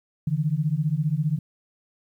sine beating tone pair, 145.2 / 160.2 Hz, D3 / E3, -19 / -49 cents, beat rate 15 Hz, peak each -24 dBFS, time 0.27-1.39 s, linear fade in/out 5 ms, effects 10-bit

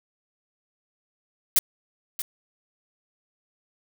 blue noise with echo, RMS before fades -18 dBFS, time 1.56-1.59 s, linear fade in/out 2 ms, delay 630 ms, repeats 1, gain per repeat -12 dB, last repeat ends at 2.22 s, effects none

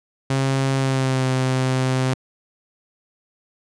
sawtooth tone with pitch glide, 134.6 to 130.02 Hz, C3 to C3, +49 to -11 cents, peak -14 dBFS, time 0.3-2.14 s, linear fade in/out 5 ms, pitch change -60 cents, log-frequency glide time 0.76-1.27 s, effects resampled to 22050 Hz

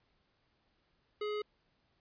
square tone, 420 Hz, G#4, 19 cents sharp, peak -35 dBFS, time 1.21-1.42 s, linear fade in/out 5 ms, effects pink hiss -75 dBFS RMS until 2 s + resampled to 11025 Hz

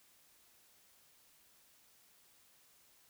silence, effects white hiss -67 dBFS RMS until 3.09 s

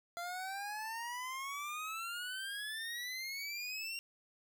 25% pulse exponential sweep, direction up, 684 to 2778 Hz, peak -36 dBFS, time 0.17-3.99 s, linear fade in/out 0 ms, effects none

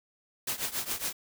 white noise with tremolo, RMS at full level -30 dBFS, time 0.47-1.13 s, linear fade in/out 5 ms, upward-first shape triangle, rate 7.2 Hz, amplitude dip 90%, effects none

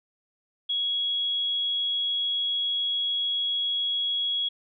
sine tone, 3329 Hz, G#7, 3 cents sharp, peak -24 dBFS, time 0.69-4.49 s, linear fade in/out 10 ms, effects none

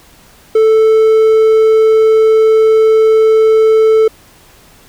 triangle tone, 440 Hz, A4, in tune, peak -3 dBFS, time 0.55-4.08 s, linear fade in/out 5 ms, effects pink hiss -43 dBFS RMS until 4.88 s

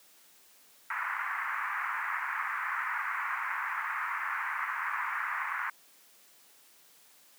pink band-pass noise, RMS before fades -34 dBFS, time 0.9-5.7 s, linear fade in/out 5 ms, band 970 to 2100 Hz, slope 48 dB/octave, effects white hiss -60 dBFS RMS until 7.38 s + high-pass 200 Hz 12 dB/octave

